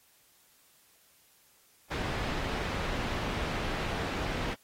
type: low-pass noise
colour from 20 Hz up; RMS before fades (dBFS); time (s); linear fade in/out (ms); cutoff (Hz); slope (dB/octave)
pink; -34; 1.9-4.55; 20; 3300; 12
type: clicks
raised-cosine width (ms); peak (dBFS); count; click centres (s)
5; -29; 5; 2.008 / 2.176 / 2.323 / 2.47 / 2.993
effects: white hiss -64 dBFS RMS until 4.63 s + AAC 48 kbps